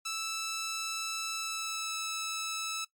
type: tone with pitch glide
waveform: 10% pulse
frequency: 1318.5 to 1308.6 Hz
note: E6 to E6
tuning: 0 to -13 cents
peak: -25 dBFS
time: 0.05-2.85 s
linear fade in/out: 10 ms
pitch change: -13 cents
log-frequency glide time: 1.33-1.97 s
effects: noise-tail reverb RT60 0.1 s tail -17 dB re dry + MP3 96 kbps